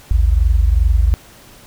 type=tone pair together; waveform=sine; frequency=54.45 / 77 Hz; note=A1 / D#2; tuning=-17 / -17 cents; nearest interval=tritone; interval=600 cents; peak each=-11 / -15 dBFS; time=0.11-1.14 s; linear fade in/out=0 ms; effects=pink hiss -43 dBFS RMS until 1.66 s